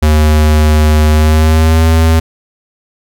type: tone with pitch glide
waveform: square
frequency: 76.6 to 80.97 Hz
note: D#2 to E2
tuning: -27 to -30 cents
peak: -6 dBFS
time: 0.02-2.2 s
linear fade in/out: 10 ms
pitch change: +97 cents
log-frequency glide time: 1.1-1.84 s
effects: none